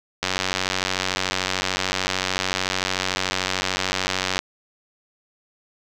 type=click train; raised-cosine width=0.2 ms; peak=-4 dBFS; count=390; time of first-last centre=0.23-4.39 s; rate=93.5 Hz; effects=none